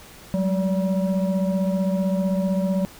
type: tone with frequency modulation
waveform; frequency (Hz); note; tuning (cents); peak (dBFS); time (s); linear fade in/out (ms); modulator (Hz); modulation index
sine; 185.7; F#3; +7; -19; 0.34-2.85; 0; 387; 0.87
effects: pink hiss -45 dBFS RMS until 2.99 s